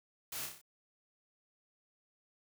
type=noise with echo; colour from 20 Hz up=white; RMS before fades=-42 dBFS; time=0.32-0.46 s; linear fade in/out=5 ms; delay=31 ms; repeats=5; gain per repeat=-4 dB; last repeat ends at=0.615 s; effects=none